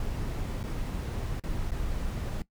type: noise with dropouts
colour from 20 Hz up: brown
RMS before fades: -32 dBFS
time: 0-2.42 s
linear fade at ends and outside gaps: 2 ms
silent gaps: 0.631-0.638 / 1.398-1.437 / 1.709-1.717 s
effects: noise-tail reverb RT60 0.1 s tail -19 dB re dry